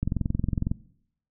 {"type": "click train", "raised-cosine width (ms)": 5, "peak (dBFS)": -13, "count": 16, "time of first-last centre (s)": [0.03, 0.715], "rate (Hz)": 21.9, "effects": ["noise-tail reverb RT60 0.7 s tail -20 dB re dry"]}